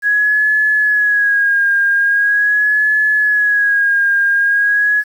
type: tone with vibrato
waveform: sine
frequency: 1661.2 Hz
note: G#6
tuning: in tune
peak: -10 dBFS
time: 0.02-5.04 s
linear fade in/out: 50 ms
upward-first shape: sine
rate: 0.42 Hz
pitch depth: 52 cents each way
effects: 7-bit